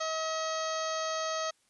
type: harmonic tone with a mistuned harmonic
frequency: 638 Hz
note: D#5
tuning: 43 cents sharp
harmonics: 1 / 2 / 3 / 4 / 5 / 6 / 7 / 8 / 9 / 10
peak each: -34 / -35 / -42 / -48 / -44 / -46 / -43 / -48 / -50 / -42 dBFS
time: 0-1.51 s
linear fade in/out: 10 ms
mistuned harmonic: 5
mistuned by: +17 cents
effects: white hiss -70 dBFS RMS until 1.69 s + resampled to 24000 Hz